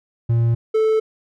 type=tone pair in turn; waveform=triangle; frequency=116.54 / 438.2 Hz; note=A#2 / A4; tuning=0 / -7 cents; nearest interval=octave + major seventh; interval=2293 cents; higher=second; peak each=-12 dBFS; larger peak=neither; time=0.29-0.55 / 0.74-1 s; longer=neither; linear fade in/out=10 ms; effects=none